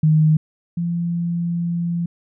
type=tone pair in turn; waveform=sine; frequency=155.56 / 171.15 Hz; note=D#3 / F3; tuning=0 / -35 cents; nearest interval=major second; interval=165 cents; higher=second; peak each=-11 / -19 dBFS; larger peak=first; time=0.03-0.37 / 0.77-2.06 s; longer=second; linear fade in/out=5 ms; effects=none